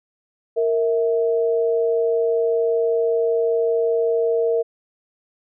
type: tone pair together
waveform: sine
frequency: 462.6 / 649.7 Hz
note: A#4 / E5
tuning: -13 / -25 cents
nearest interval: tritone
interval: 588 cents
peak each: -17 / -24 dBFS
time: 0.56-4.63 s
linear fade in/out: 20 ms
effects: none